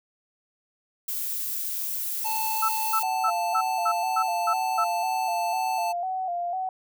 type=noise; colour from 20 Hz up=violet; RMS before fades=-30 dBFS; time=1.08-3.03 s; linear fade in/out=5 ms
type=tone; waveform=square; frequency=880 Hz; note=A5; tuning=in tune; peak=-28 dBFS; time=2.24-5.93 s; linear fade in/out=20 ms
type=tone bursts; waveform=sine; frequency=1318.5 Hz; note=E6; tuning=in tune; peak=-21 dBFS; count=8; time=2.62-4.844 s; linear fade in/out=10 ms; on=68 ms; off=240 ms
type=tone with vibrato; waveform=sine; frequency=724 Hz; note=F#5; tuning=38 cents flat; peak=-26 dBFS; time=3.03-6.69 s; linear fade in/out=2 ms; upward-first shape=square; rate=2 Hz; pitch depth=64 cents each way
effects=none